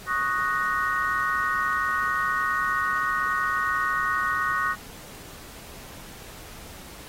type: chord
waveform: sine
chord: D# minor seventh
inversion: third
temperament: equal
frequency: 1108.7 / 1244.5 / 1480 / 1864.7 Hz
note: C#6 / D#6 / F#6 / A#6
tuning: 0 / 0 / 0 / 0 cents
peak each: -28 dBFS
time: 0.06-4.76 s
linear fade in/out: 50 ms
effects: pink hiss -44 dBFS RMS until 7.08 s + AAC 48 kbps